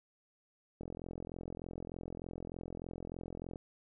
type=click train; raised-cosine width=2 ms; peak=-30 dBFS; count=120; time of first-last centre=0.81-3.558 s; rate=43.3 Hz; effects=none

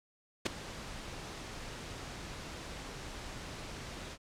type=noise with ADSR envelope; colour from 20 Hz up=pink; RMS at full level=-27 dBFS; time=0.45-4.18 s; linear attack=14 ms; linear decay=8 ms; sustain=-17 dB; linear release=55 ms; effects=low-pass 7000 Hz 12 dB/octave

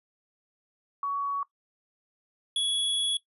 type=tone pair in turn; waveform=sine / square; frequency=1124 / 3368 Hz; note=C#6 / G#7; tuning=+24 / +24 cents; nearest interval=octave + perfect fifth; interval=1900 cents; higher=second; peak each=-27 / -25 dBFS; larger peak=second; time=1.03-1.43 / 2.56-3.17 s; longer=second; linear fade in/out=2 ms; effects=noise-tail reverb RT60 0.1 s tail -19 dB re dry + resampled to 32000 Hz

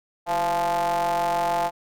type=ring-modulated tone; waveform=square; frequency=88.8 Hz; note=F2; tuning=29 cents sharp; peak=-19 dBFS; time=0.26-1.71 s; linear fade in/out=50 ms; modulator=776 Hz; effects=none

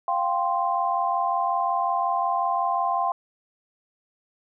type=chord; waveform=sine; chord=F suspended second; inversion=none; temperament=equal; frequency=698.5 / 784 / 1046.5 Hz; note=F5 / G5 / C6; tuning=0 / 0 / 0 cents; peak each=-26 / -26 / -25 dBFS; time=0.08-3.12 s; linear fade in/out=2 ms; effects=none

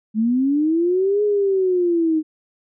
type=linear two-way sweep; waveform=sine; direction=up then down; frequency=210.9 to 420 to 308.1 Hz; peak=-15 dBFS; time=0.14-2.23 s; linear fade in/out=50 ms; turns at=1.23 s; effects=none

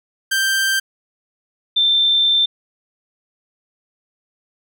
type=tone pair in turn; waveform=sawtooth / sine; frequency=1571 / 3565 Hz; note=G6 / A7; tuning=+3 / +22 cents; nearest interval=octave + major second; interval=1419 cents; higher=second; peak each=-12 dBFS; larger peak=neither; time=0.31-0.8 / 1.76-2.46 s; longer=second; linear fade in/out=10 ms; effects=none

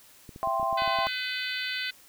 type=clicks; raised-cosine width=3 ms; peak=-30 dBFS; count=10; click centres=0.292 / 0.361 / 0.474 / 0.598 / 0.629 / 0.728 / 0.821 / 0.877 / 0.988 / 1.07 s
type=chord; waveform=sine; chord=C major; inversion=first; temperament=equal with one note detuned; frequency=668.5 / 784 / 1046.5 Hz; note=E5 / G5 / C6; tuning=+24 / 0 / 0 cents; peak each=-30 / -30 / -28 dBFS; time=0.43-1.07 s; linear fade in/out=0 ms
type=harmonic tone; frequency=505 Hz; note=B4; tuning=39 cents sharp; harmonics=3 / 4 / 5 / 6 / 7 / 8 / 9; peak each=-35 / -36 / -37 / -38 / -38 / -39 / -40 dBFS; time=0.77-1.91 s; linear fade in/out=10 ms
effects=white hiss -55 dBFS RMS until 2.08 s

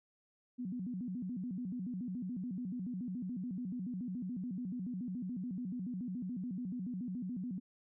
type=tone with vibrato; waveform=sine; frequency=213.3 Hz; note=G#3; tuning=46 cents sharp; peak=-37 dBFS; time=0.58-7.6 s; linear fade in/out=20 ms; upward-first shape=square; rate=7 Hz; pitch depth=260 cents each way; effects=none

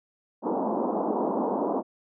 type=band-pass noise; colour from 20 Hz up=pink; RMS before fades=-27 dBFS; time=0.42-1.83 s; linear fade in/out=50 ms; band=210 to 1000 Hz; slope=48 dB/octave; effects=none

